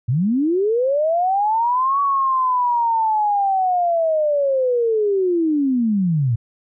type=linear two-way sweep; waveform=sine; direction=up then down; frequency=108.6 to 1130 to 108.6 Hz; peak=-15 dBFS; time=0.08-6.36 s; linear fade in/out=10 ms; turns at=2 s; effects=none